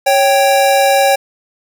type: tone pair together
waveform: square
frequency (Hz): 553.4 / 784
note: C#5 / G5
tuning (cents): -3 / 0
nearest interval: tritone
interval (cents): 603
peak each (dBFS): -12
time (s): 0.06-1.16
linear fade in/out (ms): 10
effects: none